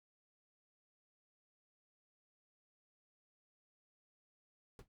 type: noise with exponential decay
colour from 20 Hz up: brown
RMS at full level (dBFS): -45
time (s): 4.79-4.88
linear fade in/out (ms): 1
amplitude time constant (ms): 18
effects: none